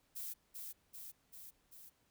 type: noise with echo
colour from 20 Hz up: violet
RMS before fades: -44 dBFS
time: 0.15-0.34 s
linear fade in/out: 20 ms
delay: 390 ms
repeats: 4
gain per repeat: -3 dB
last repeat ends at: 1.9 s
effects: pink hiss -75 dBFS RMS until 2.1 s